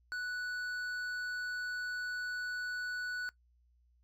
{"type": "tone with hard clipping", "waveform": "triangle", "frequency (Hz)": 1480, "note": "F#6", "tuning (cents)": 0, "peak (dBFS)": -37, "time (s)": [0.12, 3.29], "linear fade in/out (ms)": 0, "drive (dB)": 11, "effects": ["noise-tail reverb RT60 0.1 s tail -19 dB re dry", "added 60 Hz sine -66 dBFS peak until 4.03 s"]}